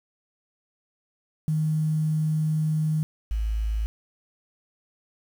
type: tone pair in turn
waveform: sine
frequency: 155.56 / 54.1 Hz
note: D#3 / A1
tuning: 0 / -29 cents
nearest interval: octave + tritone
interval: 1829 cents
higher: first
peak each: -21 / -23 dBFS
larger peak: first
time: 1.48-3.03 / 3.31-3.86 s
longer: first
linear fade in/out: 0 ms
effects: 8-bit